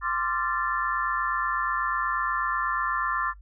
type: chord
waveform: sine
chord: D minor seventh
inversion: third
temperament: equal with one note detuned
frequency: 1046.5 / 1174.7 / 1367.4 / 1760 Hz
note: C6 / D6 / F6 / A6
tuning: 0 / 0 / -37 / 0 cents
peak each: -30 dBFS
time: 0.01-3.34 s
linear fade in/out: 50 ms
effects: noise-tail reverb RT60 0.1 s tail -19 dB re dry + added 50 Hz sine -45 dBFS peak until 3.41 s